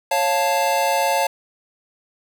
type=chord; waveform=square; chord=Db augmented; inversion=none; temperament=equal with one note detuned; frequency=551.5 / 698.5 / 880 Hz; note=Db5 / F5 / A5; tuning=-9 / 0 / 0 cents; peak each=-23 / -23 / -21 dBFS; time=0.11-1.27 s; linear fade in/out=5 ms; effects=none